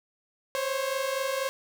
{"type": "tone pair together", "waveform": "sawtooth", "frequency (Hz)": [523.3, 547.4], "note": ["C5", "C#5"], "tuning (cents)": [0, -22], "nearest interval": "minor second", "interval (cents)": 78, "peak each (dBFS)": [-27, -26], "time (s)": [0.55, 1.49], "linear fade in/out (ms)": 0, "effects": []}